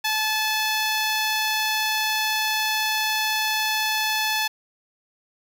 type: tone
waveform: 10% pulse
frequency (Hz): 866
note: A5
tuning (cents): -28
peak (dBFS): -13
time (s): 0.04-4.48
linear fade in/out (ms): 10
effects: none